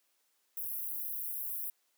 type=high-pass noise; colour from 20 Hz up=white; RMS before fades=-38 dBFS; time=0.57-1.7 s; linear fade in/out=2 ms; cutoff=11000 Hz; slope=48 dB/octave; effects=white hiss -75 dBFS RMS until 1.97 s + high-pass 300 Hz 12 dB/octave